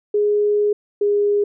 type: tone pair in turn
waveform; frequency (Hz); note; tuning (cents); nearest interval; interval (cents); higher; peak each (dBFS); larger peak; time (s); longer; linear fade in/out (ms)
sine; 415.3 / 410.1; G#4 / G#4; 0 / -22; unison; 22; first; -14; neither; 0.14-0.73 / 1.01-1.44; first; 5
effects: none

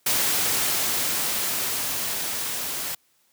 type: noise with level ramp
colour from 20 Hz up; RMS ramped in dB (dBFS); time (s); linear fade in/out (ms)
white; -22 to -30; 0.06-2.95; 5
effects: white hiss -65 dBFS RMS until 3.32 s + high-pass 80 Hz 12 dB/octave

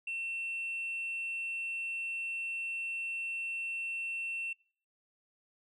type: tone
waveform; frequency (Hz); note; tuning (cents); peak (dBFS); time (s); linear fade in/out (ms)
sine; 2700; E7; +41; -33; 0.07-4.53; 5
effects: noise-tail reverb RT60 0.5 s tail -24 dB re dry + tanh soft clip ceiling -32 dBFS

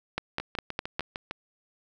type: two click trains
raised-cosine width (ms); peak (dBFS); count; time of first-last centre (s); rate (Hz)
0.3; -17 / -12; 7 / 5; 0.4-1.31 / 0.18-0.995; 6.59 / 4.91
effects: none

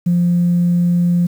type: tone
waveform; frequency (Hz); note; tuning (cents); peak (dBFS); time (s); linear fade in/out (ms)
sine; 174.61; F3; 0; -10; 0.06-1.27; 10
effects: tanh soft clip ceiling -7 dBFS + 7-bit

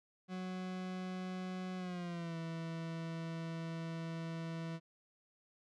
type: tone with pitch glide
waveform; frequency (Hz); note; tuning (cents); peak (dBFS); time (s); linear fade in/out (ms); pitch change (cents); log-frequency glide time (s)
40% pulse; 184.6 to 164.46; F#3 to E3; -4 to -4; -39; 0.28-4.8; 50; -200; 1.77-2.37
effects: low-pass 5000 Hz 12 dB/octave

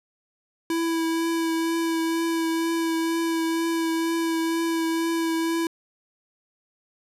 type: tone with vibrato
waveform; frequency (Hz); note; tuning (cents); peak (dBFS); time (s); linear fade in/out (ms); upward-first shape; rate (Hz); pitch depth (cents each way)
square; 329.6; E4; 0; -23; 0.7-5.67; 2; triangle; 2.1; 17
effects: resampled to 32000 Hz

